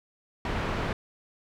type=low-pass noise; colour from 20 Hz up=pink; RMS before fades=-30 dBFS; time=0.45-0.93 s; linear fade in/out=2 ms; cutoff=2300 Hz; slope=12 dB/octave; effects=none